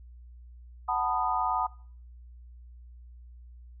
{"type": "chord", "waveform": "sine", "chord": "B dominant seventh", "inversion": "second", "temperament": "just", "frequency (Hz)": [740.8, 889, 987.8, 1234.7], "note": ["F#5", "A5", "B5", "D#6"], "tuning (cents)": [2, 18, 0, -14], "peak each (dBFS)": -31, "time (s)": [0.88, 1.67], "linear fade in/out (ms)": 10, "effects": ["noise-tail reverb RT60 0.5 s tail -22 dB re dry", "added 60 Hz sine -46 dBFS peak until 3.8 s"]}